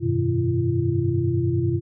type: tone cluster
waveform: sine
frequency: 94.5 / 104.7 / 124.8 / 156.1 / 341.1 Hz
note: F#2 / G#2 / B2 / D#3 / F4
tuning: +37 / +15 / +19 / +6 / -41 cents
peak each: -26 / -28 / -23 / -30 / -24 dBFS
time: 0-1.81 s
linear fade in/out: 50 ms
effects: none